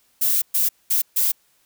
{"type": "noise bursts at uneven times", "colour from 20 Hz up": "violet", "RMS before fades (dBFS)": -19, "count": 4, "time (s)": [[0.21, 0.42], [0.54, 0.69], [0.9, 1.02], [1.16, 1.32]], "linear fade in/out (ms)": 10, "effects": ["white hiss -62 dBFS RMS until 1.65 s"]}